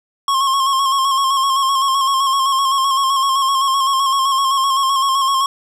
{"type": "tone with vibrato", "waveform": "square", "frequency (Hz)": 1082, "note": "C#6", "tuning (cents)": -42, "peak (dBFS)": -14, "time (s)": [0.28, 5.46], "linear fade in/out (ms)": 2, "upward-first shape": "square", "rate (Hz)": 7.8, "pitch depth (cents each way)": 37, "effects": ["low-pass 10000 Hz 12 dB/octave", "9-bit"]}